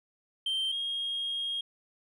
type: tone pair in turn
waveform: sine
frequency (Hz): 3137 / 3254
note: G7 / G#7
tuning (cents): +1 / -36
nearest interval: minor second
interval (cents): 63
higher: second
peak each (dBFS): -25 / -29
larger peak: first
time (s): 0.46-0.72 / 0.72-1.61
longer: second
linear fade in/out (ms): 5
effects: tanh soft clip ceiling -27 dBFS